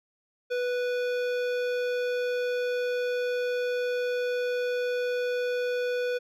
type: tone with hard clipping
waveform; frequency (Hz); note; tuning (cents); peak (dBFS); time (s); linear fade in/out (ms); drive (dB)
sine; 492.9; B4; -3; -28; 0.5-6.19; 20; 15
effects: none